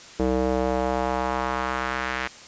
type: tone with band-pass filter sweep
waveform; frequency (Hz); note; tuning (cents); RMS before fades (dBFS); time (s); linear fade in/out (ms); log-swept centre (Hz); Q
square; 64.1; C2; -35; -25; 0.19-2.28; 10; 410 to 1900; 1.6
effects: white hiss -44 dBFS RMS until 2.47 s + resampled to 16000 Hz